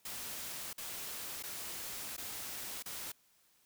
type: noise with dropouts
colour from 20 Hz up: white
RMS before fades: -43 dBFS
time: 0.05-3.12 s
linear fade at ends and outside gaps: 5 ms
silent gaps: 0.731-0.779 / 1.427-1.435 / 2.167-2.178 / 2.826-2.858 s
effects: white hiss -70 dBFS RMS until 3.65 s